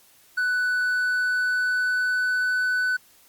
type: tone with pitch glide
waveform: triangle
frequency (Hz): 1489 to 1499.4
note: F#6 to F#6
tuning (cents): +11 to +23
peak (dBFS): -19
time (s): 0.37-2.97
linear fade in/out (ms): 10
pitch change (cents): +12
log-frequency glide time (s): 0.68-2.75
effects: white hiss -56 dBFS RMS until 3.28 s + Opus 48 kbps